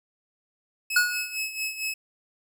sawtooth tone with tremolo, 2582 Hz, E7, 37 cents flat, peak -23 dBFS, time 0.9-1.94 s, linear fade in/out 5 ms, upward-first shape sine, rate 4.4 Hz, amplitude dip 70%
square tone with exponential decay, 1456 Hz, F#6, 28 cents flat, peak -16 dBFS, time 0.96-1.37 s, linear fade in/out 5 ms, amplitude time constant 89 ms
effects none

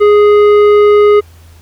sine tone with tanh clipping, 415.3 Hz, G#4, in tune, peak -5 dBFS, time 0-1.21 s, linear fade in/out 20 ms, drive 11 dB, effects added 83 Hz sine -36 dBFS peak until 1.61 s + pink hiss -46 dBFS RMS until 1.61 s

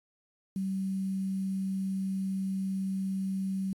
sine tone with quantisation, 191.6 Hz, G3, 39 cents flat, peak -29 dBFS, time 0.56-3.73 s, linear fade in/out 2 ms, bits 9, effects AAC 64 kbps

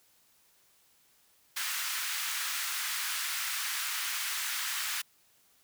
pink high-pass noise, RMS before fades -34 dBFS, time 1.56-5.02 s, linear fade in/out 10 ms, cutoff 1300 Hz, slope 24 dB/octave, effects white hiss -66 dBFS RMS until 5.63 s

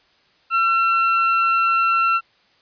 35% pulse tone, 1352 Hz, E6, 43 cents sharp, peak -13 dBFS, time 0.5-2.21 s, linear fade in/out 50 ms, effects white hiss -58 dBFS RMS until 2.61 s + resampled to 11025 Hz

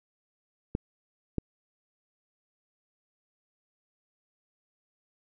clicks, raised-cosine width 3 ms, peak -15 dBFS, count 2, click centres 0.751 / 1.383 s, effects none

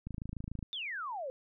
click train, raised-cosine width 5 ms, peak -27 dBFS, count 16, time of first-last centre 0.07-0.628 s, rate 26.9 Hz
sine exponential sweep, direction down, 3658 to 500 Hz, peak -36 dBFS, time 0.73-1.3 s, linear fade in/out 0 ms
effects none

